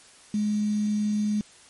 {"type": "tone with quantisation", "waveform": "sine", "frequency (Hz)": 210, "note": "G#3", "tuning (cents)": 19, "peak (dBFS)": -22, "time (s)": [0.34, 1.41], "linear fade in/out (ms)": 2, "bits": 7, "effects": ["white hiss -52 dBFS RMS until 1.69 s", "MP3 48 kbps"]}